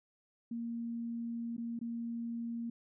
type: tone with dropouts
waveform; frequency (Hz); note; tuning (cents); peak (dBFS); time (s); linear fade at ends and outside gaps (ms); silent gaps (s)
sine; 233.1; A#3; 0; -36; 0.51-2.7; 5; 1.567-1.579 / 1.791-1.812
effects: none